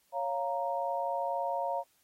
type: chord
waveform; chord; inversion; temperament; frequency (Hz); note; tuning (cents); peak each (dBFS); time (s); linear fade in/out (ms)
sine; Bb minor; first; equal; 554.4 / 698.5 / 932.3; Db5 / F5 / Bb5; 0 / 0 / 0; -35 / -34 / -34; 0.12-1.84; 50
effects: white hiss -70 dBFS RMS until 2.03 s + AAC 48 kbps